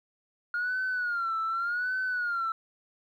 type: tone with vibrato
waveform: sine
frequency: 1418 Hz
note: F6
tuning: 26 cents sharp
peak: -26 dBFS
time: 0.54-2.52 s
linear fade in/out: 2 ms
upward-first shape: sine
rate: 0.86 Hz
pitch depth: 120 cents each way
effects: tanh soft clip ceiling -24 dBFS + 11-bit